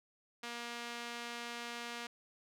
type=tone with band-pass filter; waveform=sawtooth; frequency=237.2 Hz; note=A#3; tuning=30 cents sharp; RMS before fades=-44 dBFS; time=0.43-2.07 s; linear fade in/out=5 ms; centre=2900 Hz; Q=0.63; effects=none